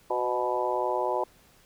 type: harmonic tone with a mistuned harmonic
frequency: 123.47 Hz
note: B2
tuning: in tune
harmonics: 3 / 4 / 5 / 6 / 7 / 8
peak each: -32 / -32 / -31 / -36 / -31 / -32 dBFS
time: 0.1-1.24 s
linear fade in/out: 5 ms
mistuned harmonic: 4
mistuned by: +33 cents
effects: pink hiss -59 dBFS RMS until 1.65 s